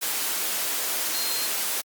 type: tone in noise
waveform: sine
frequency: 4186 Hz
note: C8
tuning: in tune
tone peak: -31 dBFS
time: 1.13-1.48 s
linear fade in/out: 20 ms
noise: white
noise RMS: -27 dBFS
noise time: 0.01-1.82 s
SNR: -7 dB
effects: high-pass 300 Hz 12 dB/octave + Opus 48 kbps